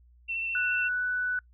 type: tone with vibrato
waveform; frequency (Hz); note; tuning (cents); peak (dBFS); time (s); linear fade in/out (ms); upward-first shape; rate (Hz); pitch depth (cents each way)
sine; 2694; E7; +37; -29; 0.28-0.89; 20; triangle; 14; 20
type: tone with pitch glide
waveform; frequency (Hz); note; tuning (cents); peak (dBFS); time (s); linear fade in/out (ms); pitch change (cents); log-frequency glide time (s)
sine; 1480 to 1488.6; F#6 to F#6; 0 to +10; -26; 0.55-1.39; 2; +10; 0.91-1.05
effects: noise-tail reverb RT60 0.1 s tail -26 dB re dry + added 60 Hz sine -55 dBFS peak until 1.53 s